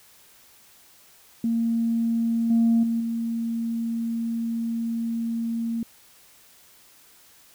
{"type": "tone with level steps", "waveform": "sine", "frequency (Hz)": 230, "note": "A#3", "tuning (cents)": -23, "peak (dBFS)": [-20, -15, -21, -24], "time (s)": [1.44, 5.83], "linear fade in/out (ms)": 2, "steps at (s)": [2.5, 2.83, 3], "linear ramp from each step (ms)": 5, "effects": ["tanh soft clip ceiling -13 dBFS", "white hiss -54 dBFS RMS until 7.54 s"]}